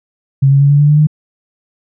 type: tone with pitch steps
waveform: sine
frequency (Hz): 136.4 / 138.86 / 141.37 / 143.93 / 146.53 / 149.18 / 151.87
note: C#3 / C#3 / C#3 / D3 / D3 / D3 / D#3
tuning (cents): -28 / +3 / +34 / -35 / -4 / +27 / -42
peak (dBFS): -5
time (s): 0.42-1.071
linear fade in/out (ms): 10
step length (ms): 93
effects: none